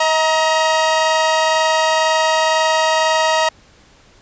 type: tone pair together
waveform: sawtooth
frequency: 636 / 943 Hz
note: D#5 / A#5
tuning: +38 / +20 cents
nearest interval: perfect fifth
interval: 682 cents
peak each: -12 dBFS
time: 0-3.49 s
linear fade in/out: 5 ms
effects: pink hiss -49 dBFS RMS until 4.21 s + resampled to 16000 Hz